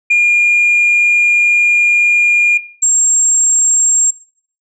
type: tone pair in turn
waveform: sine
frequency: 2417 / 7511 Hz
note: D7 / A#8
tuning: +49 / +12 cents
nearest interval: octave + minor sixth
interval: 1963 cents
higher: second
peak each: -5 / -7 dBFS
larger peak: first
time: 0.1-2.58 / 2.82-4.11 s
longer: first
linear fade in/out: 10 ms
effects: noise-tail reverb RT60 0.5 s tail -18 dB re dry + tanh soft clip ceiling -5 dBFS